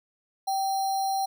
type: tone with sample-and-hold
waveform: sine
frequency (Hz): 776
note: G5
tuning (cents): -18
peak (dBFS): -24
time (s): 0.47-1.26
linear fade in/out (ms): 10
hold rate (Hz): 4900
effects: none